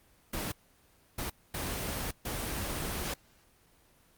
pink noise bursts at uneven times, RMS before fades -35 dBFS, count 4, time 0.33-0.52 / 1.18-1.3 / 1.54-2.11 / 2.25-3.14 s, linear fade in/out 5 ms, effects pink hiss -64 dBFS RMS until 4.17 s + Opus 24 kbps

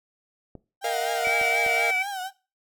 clicks, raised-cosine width 2 ms, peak -27 dBFS, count 4, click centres 0.553 / 1.272 / 1.414 / 1.664 s
35% pulse tone with vibrato, 772 Hz, G5, 27 cents flat, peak -28 dBFS, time 0.81-2.31 s, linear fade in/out 50 ms, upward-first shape triangle, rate 4.1 Hz, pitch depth 110 cents each way
45% pulse chord, Bb suspended fourth, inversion none, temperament equal with one note detuned, 466.2 / 628.4 / 698.5 Hz, Bb4 / Eb5 / F5, 0 / +17 / 0 cents, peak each -31 / -33 / -28 dBFS, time 0.84-1.91 s, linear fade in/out 5 ms
sine tone, 2304 Hz, D7, 34 cents flat, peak -23 dBFS, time 1.24-2.03 s, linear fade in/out 10 ms
effects noise-tail reverb RT60 0.3 s tail -18 dB re dry

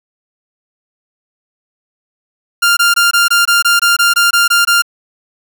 sawtooth tone bursts, 1396.9 Hz, F6, in tune, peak -4 dBFS, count 13, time 2.62-4.822 s, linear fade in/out 10 ms, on 150 ms, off 21 ms, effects none

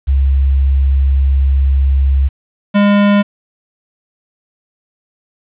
sine / square tone pair in turn, 67.9 / 203.5 Hz, C#2 / G#3, -35 / -35 cents, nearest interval octave + perfect fifth, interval 1900 cents, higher second, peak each -8 dBFS, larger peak neither, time 0.07-2.29 / 2.74-3.23 s, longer first, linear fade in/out 20 ms, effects resampled to 8000 Hz + 7-bit

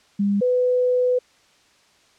sine tone pair in turn, 201.3 / 499.1 Hz, G3 / B4, +46 / +18 cents, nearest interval octave + major third, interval 1572 cents, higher second, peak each -17 / -16 dBFS, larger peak second, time 0.19-0.41 / 0.41-1.19 s, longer second, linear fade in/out 10 ms, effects white hiss -57 dBFS RMS until 2.18 s + low-pass 6000 Hz 12 dB/octave

